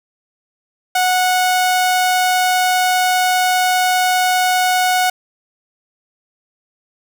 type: tone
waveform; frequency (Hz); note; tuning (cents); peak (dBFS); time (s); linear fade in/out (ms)
sawtooth; 735; F#5; -12; -9; 0.95-5.1; 5
effects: none